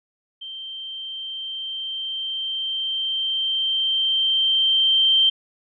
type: tone with level ramp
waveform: sine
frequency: 3136 Hz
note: G7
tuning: in tune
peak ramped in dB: -32 to -13 dBFS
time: 0.41-5.3 s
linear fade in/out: 10 ms
effects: none